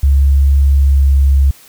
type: tone with pitch glide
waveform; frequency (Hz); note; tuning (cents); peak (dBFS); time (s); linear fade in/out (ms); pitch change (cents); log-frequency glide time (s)
sine; 69.3 to 68.7; C#2 to C#2; 0 to -15; -6; 0.03-1.51; 5; -15; 0.8-1.08
effects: white hiss -42 dBFS RMS until 1.68 s